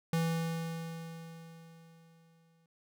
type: tone with exponential decay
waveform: square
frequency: 164.81 Hz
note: E3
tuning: in tune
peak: -28 dBFS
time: 0.13-2.66 s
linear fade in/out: 2 ms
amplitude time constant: 550 ms
effects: none